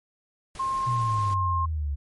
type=noise; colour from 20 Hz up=pink; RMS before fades=-43 dBFS; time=0.55-1.34 s; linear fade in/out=2 ms
type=tone; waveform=sine; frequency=1064 Hz; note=C6; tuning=29 cents sharp; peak=-24 dBFS; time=0.59-1.66 s; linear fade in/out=10 ms
type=exponential sweep; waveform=sine; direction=down; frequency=125.7 to 69.3 Hz; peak=-25 dBFS; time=0.86-1.96 s; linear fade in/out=20 ms
effects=MP3 48 kbps